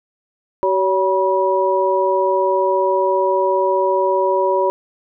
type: tone cluster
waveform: sine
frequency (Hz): 379.8 / 565 / 968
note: F#4 / C#5 / B5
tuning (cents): +45 / +33 / -35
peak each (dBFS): -18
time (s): 0.63-4.7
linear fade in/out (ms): 0
effects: none